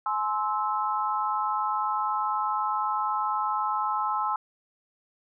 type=tone cluster; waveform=sine; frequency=847 / 1046 / 1306 Hz; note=G#5 / C6 / E6; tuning=+34 / -1 / -17 cents; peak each=-29 dBFS; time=0.06-4.36 s; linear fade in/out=2 ms; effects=none